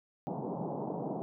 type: band-pass noise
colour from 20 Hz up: pink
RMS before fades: -37 dBFS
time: 0.27-1.22 s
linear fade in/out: 0 ms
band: 140 to 910 Hz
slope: 48 dB/octave
effects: none